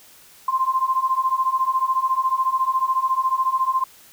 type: beating tone pair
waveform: sine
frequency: 1039 / 1053 Hz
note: C6 / C6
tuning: -12 / +11 cents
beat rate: 14 Hz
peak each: -22 / -20 dBFS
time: 0.48-3.84 s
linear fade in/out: 5 ms
effects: white hiss -49 dBFS RMS until 4.12 s